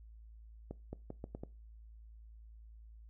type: accelerating click train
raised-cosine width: 2 ms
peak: -29 dBFS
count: 6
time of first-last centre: 0.71-1.435 s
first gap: 220 ms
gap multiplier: 0.79
effects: noise-tail reverb RT60 0.3 s tail -21 dB re dry + added 55 Hz sine -52 dBFS peak until 3.09 s